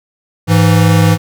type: tone pair together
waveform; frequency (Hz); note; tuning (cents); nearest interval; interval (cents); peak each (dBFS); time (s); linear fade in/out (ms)
square; 103.46 / 164.81; G#2 / E3; -6 / 0; minor sixth; 806; -10; 0.47-1.18; 50
effects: none